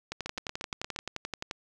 two click trains, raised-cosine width 0.2 ms, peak -17 / -18 dBFS, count 17 / 7, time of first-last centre 0.12-1.511 / 0.26-0.962 s, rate 11.5 / 8.55 Hz, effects none

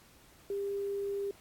sine tone with quantisation, 400 Hz, G4, 35 cents sharp, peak -32 dBFS, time 0.5-1.31 s, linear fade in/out 2 ms, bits 10, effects pink hiss -60 dBFS RMS until 1.4 s + AAC 64 kbps

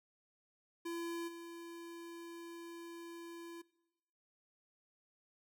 square tone with level steps, 338.3 Hz, E4, 45 cents sharp, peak -40 / -48 dBFS, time 0.85-3.62 s, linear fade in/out 10 ms, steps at 1.27 s, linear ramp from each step 20 ms, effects noise-tail reverb RT60 1.0 s tail -21 dB re dry

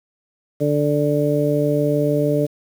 harmonic tone, 146.83 Hz, D3, in tune, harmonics 1 / 2 / 3 / 4, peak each -21 / -21 / -21 / -21 dBFS, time 0.6-2.47 s, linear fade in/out 20 ms, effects 7-bit

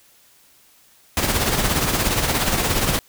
pink noise with tremolo, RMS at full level -18 dBFS, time 1.17-2.99 s, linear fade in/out 0 ms, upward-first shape sine, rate 17 Hz, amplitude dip 50%, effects white hiss -54 dBFS RMS until 3.08 s

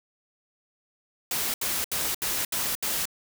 white noise bursts, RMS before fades -28 dBFS, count 6, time 1.31-3.055 s, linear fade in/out 2 ms, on 230 ms, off 73 ms, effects none

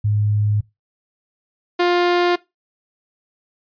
sine / sawtooth tone pair in turn, 104.7 / 352.2 Hz, G#2 / F4, +15 / +15 cents, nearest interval octave + major sixth, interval 2100 cents, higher second, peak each -15 / -10 dBFS, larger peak second, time 0.04-0.61 / 1.79-2.36 s, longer neither, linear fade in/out 10 ms, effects noise-tail reverb RT60 0.2 s tail -20 dB re dry + resampled to 11025 Hz

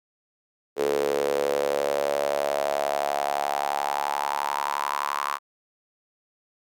sawtooth tone with high-pass filter sweep, 71.5 Hz, D2, 46 cents flat, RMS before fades -26 dBFS, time 0.76-5.39 s, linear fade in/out 50 ms, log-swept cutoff 430 to 1100 Hz, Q 5.9, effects none

